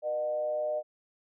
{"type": "tone with frequency modulation", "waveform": "sine", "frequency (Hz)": 609, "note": "D#5", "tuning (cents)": -37, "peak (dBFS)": -28, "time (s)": [0.02, 0.83], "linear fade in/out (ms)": 50, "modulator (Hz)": 129, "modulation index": 0.47, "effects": []}